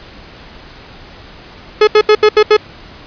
45% pulse tone bursts, 425.8 Hz, G#4, 43 cents sharp, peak -4 dBFS, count 6, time 1.81-2.568 s, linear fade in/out 5 ms, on 63 ms, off 76 ms, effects pink hiss -36 dBFS RMS until 3.06 s + resampled to 11025 Hz

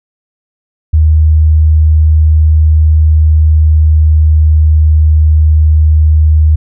sine tone with pitch glide, 77.78 to 77.33 Hz, D#2 to D#2, 0 to -10 cents, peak -3 dBFS, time 0.93-6.56 s, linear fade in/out 10 ms, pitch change -10 cents, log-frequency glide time 2.99-4.92 s, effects none

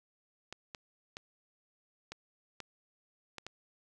clicks, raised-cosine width 0.2 ms, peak -25 dBFS, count 7, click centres 0.526 / 0.748 / 1.169 / 2.12 / 2.603 / 3.383 / 3.466 s, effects none

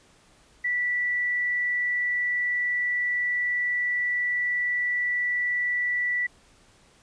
sine tone, 1961 Hz, B6, 13 cents flat, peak -23 dBFS, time 0.64-6.27 s, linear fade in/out 10 ms, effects pink hiss -58 dBFS RMS until 7.02 s + resampled to 22050 Hz

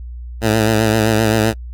10% pulse tone with vibrato, 110 Hz, A2, in tune, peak -4 dBFS, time 0.41-1.54 s, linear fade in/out 50 ms, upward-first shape sine, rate 7.7 Hz, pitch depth 47 cents each way, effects noise-tail reverb RT60 0.1 s tail -26 dB re dry + added 60 Hz sine -27 dBFS peak until 1.73 s

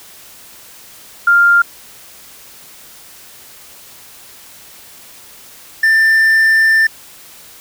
sine / triangle tone pair in turn, 1398 / 1784.1 Hz, F6 / A6, +1 / +24 cents, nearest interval major third, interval 423 cents, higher second, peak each -6 dBFS, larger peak neither, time 1.27-1.62 / 5.83-6.87 s, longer second, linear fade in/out 5 ms, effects white hiss -39 dBFS RMS until 7.6 s

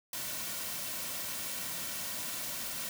white noise with comb filter, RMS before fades -38 dBFS, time 0.13-2.89 s, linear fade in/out 2 ms, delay 2.4 ms, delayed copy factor -0.5, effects none

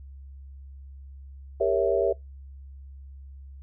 sine chord, G diminished seventh, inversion none, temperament equal with one note detuned, 397.5 / 466.2 / 554.4 / 659.3 Hz, G4 / Bb4 / Db5 / Fb5, +24 / 0 / 0 / 0 cents, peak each -26 dBFS, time 1.6-2.13 s, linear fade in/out 10 ms, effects noise-tail reverb RT60 0.2 s tail -25 dB re dry + added 68 Hz sine -41 dBFS peak until 3.62 s

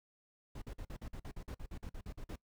brown noise bursts, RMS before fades -44 dBFS, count 16, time 0.55-2.358 s, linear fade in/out 5 ms, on 68 ms, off 48 ms, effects noise-tail reverb RT60 0.1 s tail -21 dB re dry

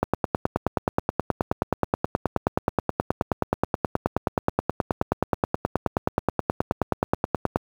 click train, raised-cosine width 1 ms, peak -5 dBFS, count 72, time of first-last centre 0.03-7.559 s, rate 9.43 Hz, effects high-pass 60 Hz 12 dB/octave + 7-bit

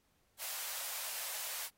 white high-pass noise, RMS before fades -41 dBFS, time 0.38-1.7 s, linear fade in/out 50 ms, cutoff 520 Hz, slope 48 dB/octave, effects pink hiss -75 dBFS RMS until 1.77 s + AAC 48 kbps

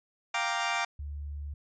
20% pulse chord, G minor seventh, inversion third, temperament equal, 698.5 / 784 / 932.3 / 1174.7 Hz, F5 / G5 / Bb5 / D6, 0 / 0 / 0 / 0 cents, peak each -29 dBFS, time 0.34-0.85 s, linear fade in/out 5 ms
sine tone, 72.5 Hz, D2, 22 cents flat, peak -35 dBFS, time 0.99-1.54 s, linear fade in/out 5 ms
effects resampled to 16000 Hz

